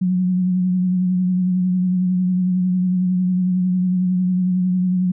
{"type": "tone with vibrato", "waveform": "sine", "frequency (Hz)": 182.6, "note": "F#3", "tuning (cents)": -23, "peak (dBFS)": -15, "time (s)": [0.01, 5.12], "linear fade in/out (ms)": 10, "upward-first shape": "triangle", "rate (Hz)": 11, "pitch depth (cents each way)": 37, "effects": []}